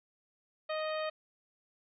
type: harmonic tone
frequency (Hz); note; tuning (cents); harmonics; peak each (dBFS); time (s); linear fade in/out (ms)
622.3; D#5; 0; 1 / 2 / 3 / 4 / 5 / 6 / 7; -34 / -40 / -44 / -46 / -48 / -50 / -51; 0.69-1.1; 10
effects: none